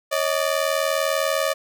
sawtooth ring-modulated tone, 591 Hz, D5, 11 cents sharp, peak -13 dBFS, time 0.11-1.54 s, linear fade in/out 20 ms, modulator 40 Hz, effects none

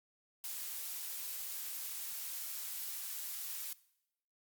blue noise with high-pass filter sweep, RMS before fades -42 dBFS, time 0.44-3.73 s, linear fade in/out 2 ms, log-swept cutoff 250 to 800 Hz, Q 0.73, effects noise-tail reverb RT60 0.8 s tail -20 dB re dry + Opus 48 kbps

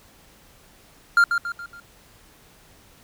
triangle tone with echo, 1396.9 Hz, F6, in tune, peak -10 dBFS, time 1.17-1.24 s, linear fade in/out 2 ms, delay 140 ms, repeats 4, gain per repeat -7 dB, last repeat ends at 1.8 s, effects pink hiss -53 dBFS RMS until 3.03 s

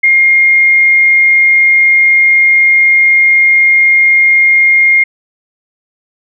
sine tone, 2128 Hz, C7, 29 cents sharp, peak -4 dBFS, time 0.03-5.04 s, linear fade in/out 10 ms, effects none

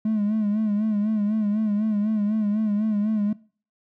triangle tone with vibrato, 211.8 Hz, G#3, 34 cents sharp, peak -17 dBFS, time 0.05-3.33 s, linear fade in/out 5 ms, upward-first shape sine, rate 4 Hz, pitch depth 66 cents each way, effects noise-tail reverb RT60 0.4 s tail -22 dB re dry + tanh soft clip ceiling -15 dBFS

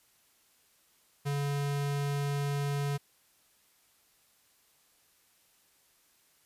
square tone with vibrato, 142.3 Hz, C#3, 46 cents sharp, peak -30 dBFS, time 1.25-2.98 s, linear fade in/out 20 ms, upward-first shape triangle, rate 20 Hz, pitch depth 8 cents each way, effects white hiss -67 dBFS RMS until 6.45 s + resampled to 32000 Hz

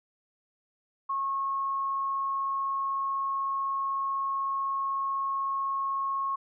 sine tone, 1091 Hz, C#6, 28 cents flat, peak -27 dBFS, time 1.09-6.36 s, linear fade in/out 10 ms, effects none

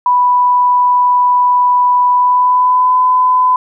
sine tone with pitch glide, 987.8 to 1008 Hz, B5 to B5, 0 to +35 cents, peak -7 dBFS, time 0.06-3.56 s, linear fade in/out 2 ms, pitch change +35 cents, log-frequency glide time 2.1-2.97 s, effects none

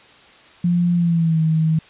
sine tone with pitch glide, 174.6 to 159.19 Hz, F3 to D#3, 0 to +40 cents, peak -14 dBFS, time 0.64-1.79 s, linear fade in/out 5 ms, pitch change -160 cents, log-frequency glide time 0.94-1.41 s, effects white hiss -47 dBFS RMS until 1.89 s + resampled to 8000 Hz

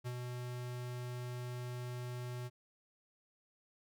square tone with ADSR envelope, 123.5 Hz, B2, in tune, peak -38 dBFS, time 0.04-2.5 s, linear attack 28 ms, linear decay 58 ms, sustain -3 dB, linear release 37 ms, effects none

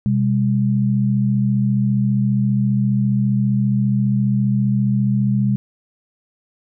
sine tone pair together, 126.96 / 201.8 Hz, B2 / G#3, +48 / -49 cents, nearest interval minor sixth, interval 803 cents, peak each -17 dBFS, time 0.06-5.56 s, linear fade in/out 0 ms, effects none

